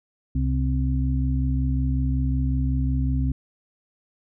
harmonic tone, 65.41 Hz, C2, in tune, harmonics 1 / 2 / 4, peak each -22 / -25 / -28 dBFS, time 0.35-3.32 s, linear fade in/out 5 ms, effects none

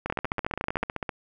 two click trains, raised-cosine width 0.5 ms, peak -14 / -12 dBFS, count 17 / 11, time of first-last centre 0.06-1.092 / 0.1-0.83 s, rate 15.5 / 13.7 Hz, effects none

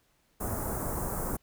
pink band-stop noise, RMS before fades -33 dBFS, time 0.4-1.37 s, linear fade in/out 10 ms, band 1300 to 8400 Hz, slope 24 dB/octave, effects pink hiss -70 dBFS RMS until 1.42 s

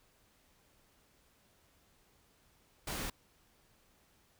pink noise, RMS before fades -39 dBFS, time 2.87-3.1 s, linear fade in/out 5 ms, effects pink hiss -69 dBFS RMS until 4.39 s

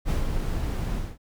brown noise with ADSR envelope, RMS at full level -22 dBFS, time 0.05-1.18 s, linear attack 47 ms, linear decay 150 ms, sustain -5 dB, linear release 230 ms, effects none

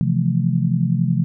sine chord, F major seventh, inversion second, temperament just, 130.96 / 163.7 / 174.61 / 218.3 Hz, C3 / E3 / F3 / A3, +2 / -12 / 0 / -13 cents, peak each -20 / -21 / -20 / -25 dBFS, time 0.01-1.24 s, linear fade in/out 0 ms, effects none

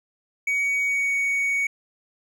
triangle tone with pitch glide, 2252 to 2236 Hz, C#7 to C#7, +27 to +14 cents, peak -19 dBFS, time 0.47-1.67 s, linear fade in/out 5 ms, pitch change -13 cents, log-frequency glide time 0.8-1.11 s, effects none

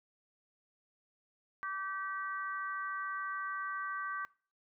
harmonic tone, 386.6 Hz, G4, 24 cents flat, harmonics 3 / 4 / 5, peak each -38 / -40 / -47 dBFS, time 1.63-4.25 s, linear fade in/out 0 ms, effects noise-tail reverb RT60 0.4 s tail -22 dB re dry

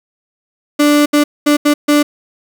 35% pulse tone bursts at uneven times, 293.7 Hz, D4, in tune, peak -6 dBFS, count 5, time 0.79-1.06 / 1.13-1.24 / 1.46-1.57 / 1.65-1.74 / 1.88-2.03 s, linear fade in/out 10 ms, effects none

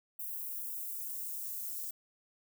violet noise with high-pass filter sweep, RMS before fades -40 dBFS, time 0.19-1.91 s, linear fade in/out 5 ms, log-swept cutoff 11000 to 5800 Hz, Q 0.89, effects none

